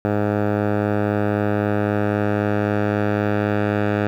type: tone with low-pass filter sweep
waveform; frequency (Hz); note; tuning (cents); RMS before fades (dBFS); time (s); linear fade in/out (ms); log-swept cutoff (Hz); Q
10% pulse; 103.83; G#2; 0; -20; 0.05-4.07; 0; 1200 to 1900; 1
effects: 8-bit